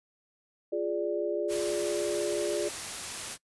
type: chord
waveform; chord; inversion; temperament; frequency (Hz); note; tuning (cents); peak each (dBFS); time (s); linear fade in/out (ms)
sine; D diminished; first; equal; 349.2 / 415.3 / 587.3; F4 / Ab4 / D5; 0 / 0 / 0; -32; 0.72-2.69; 10
type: noise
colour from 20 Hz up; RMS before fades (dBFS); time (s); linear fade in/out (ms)
white; -37; 1.48-3.38; 50
effects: noise-tail reverb RT60 0.1 s tail -23 dB re dry + resampled to 24000 Hz